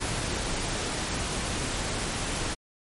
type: noise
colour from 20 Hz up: pink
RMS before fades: -30 dBFS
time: 0-2.55 s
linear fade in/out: 20 ms
effects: MP3 48 kbps